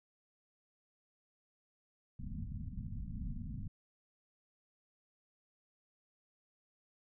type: low-pass noise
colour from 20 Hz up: pink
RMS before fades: -42 dBFS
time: 2.19-3.68 s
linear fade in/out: 5 ms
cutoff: 250 Hz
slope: 96 dB/octave
effects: none